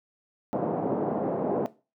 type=band-pass noise; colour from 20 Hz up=white; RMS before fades=-28 dBFS; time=0.53-1.66 s; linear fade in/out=0 ms; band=150 to 690 Hz; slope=24 dB/octave; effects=noise-tail reverb RT60 0.3 s tail -17 dB re dry